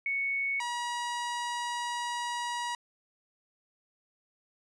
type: tone pair in turn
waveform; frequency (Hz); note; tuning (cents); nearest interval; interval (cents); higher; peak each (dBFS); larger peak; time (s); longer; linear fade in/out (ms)
sine / sawtooth; 2217 / 960; C#7 / B5; 0 / -49; octave + major second; 1449; first; -28; neither; 0.06-0.6 / 0.6-2.75; second; 2
effects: resampled to 22050 Hz